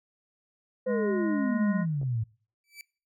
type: exponential sweep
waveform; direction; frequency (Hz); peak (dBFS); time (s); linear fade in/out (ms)
sine; down; 521 to 106.3; -26; 0.86-2.24; 10
type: harmonic tone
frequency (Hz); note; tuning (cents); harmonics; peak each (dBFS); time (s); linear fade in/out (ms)
207.7; G#3; 0; 1 / 3 / 5 / 7 / 9; -28 / -38 / -41 / -42 / -41; 0.86-1.86; 50
type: clicks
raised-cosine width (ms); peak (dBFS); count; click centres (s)
2; -32; 2; 2.015 / 2.031
type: tone with exponential growth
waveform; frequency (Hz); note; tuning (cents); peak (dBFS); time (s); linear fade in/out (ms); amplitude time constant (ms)
sawtooth; 2313; D7; -27; -35; 2.64-2.81; 1; 36
effects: noise-tail reverb RT60 0.4 s tail -23 dB re dry